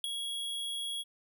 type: tone with ADSR envelope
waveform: square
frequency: 3322 Hz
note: G#7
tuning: in tune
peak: -26 dBFS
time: 0.04-1.04 s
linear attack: 3 ms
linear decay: 4 ms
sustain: -9 dB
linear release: 34 ms
effects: none